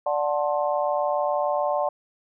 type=chord; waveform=sine; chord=D dominant seventh; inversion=none; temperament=just; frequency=587.3 / 734.2 / 881 / 1057.2 Hz; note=D5 / F#5 / A5 / C6; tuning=0 / -14 / +2 / +18 cents; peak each=-24 / -27 / -29 / -30 dBFS; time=0.06-1.89 s; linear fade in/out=5 ms; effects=none

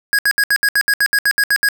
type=tone bursts; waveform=square; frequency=1652 Hz; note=G#6; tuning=10 cents flat; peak=-12 dBFS; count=13; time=0.13-1.687 s; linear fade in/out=0 ms; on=57 ms; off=68 ms; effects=none

